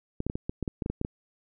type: clicks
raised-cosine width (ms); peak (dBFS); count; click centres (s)
3; -17; 12; 0.204 / 0.266 / 0.299 / 0.355 / 0.495 / 0.627 / 0.678 / 0.822 / 0.861 / 0.9 / 1.014 / 1.049
effects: none